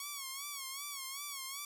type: tone with vibrato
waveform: 5% pulse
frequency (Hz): 1108.7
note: C#6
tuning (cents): 0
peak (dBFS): -29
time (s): 0-1.65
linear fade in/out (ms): 2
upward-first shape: sine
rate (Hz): 2.6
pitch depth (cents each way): 86
effects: none